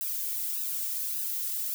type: noise with flanger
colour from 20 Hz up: violet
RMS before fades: -32 dBFS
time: 0.01-1.74 s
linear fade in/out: 0 ms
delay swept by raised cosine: 0.89 to 2.49 ms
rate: 1.7 Hz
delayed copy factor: -0.9
effects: none